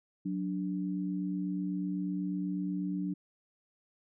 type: tone pair together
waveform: sine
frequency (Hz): 184.07 / 292.2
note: F#3 / D4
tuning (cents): -9 / -9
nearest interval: minor sixth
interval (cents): 800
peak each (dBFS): -33 / -35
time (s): 0.25-3.14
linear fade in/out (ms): 10
effects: none